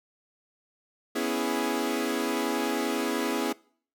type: chord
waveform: sawtooth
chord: C# minor seventh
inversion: third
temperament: equal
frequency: 246.9 / 277.2 / 329.6 / 415.3 Hz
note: B3 / C#4 / E4 / G#4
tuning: 0 / 0 / 0 / 0 cents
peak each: -28 dBFS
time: 1.15-3.53 s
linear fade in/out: 10 ms
effects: noise-tail reverb RT60 0.5 s tail -23 dB re dry